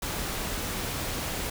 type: noise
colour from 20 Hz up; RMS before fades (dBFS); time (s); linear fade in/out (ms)
pink; -32; 0.02-1.5; 5
effects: none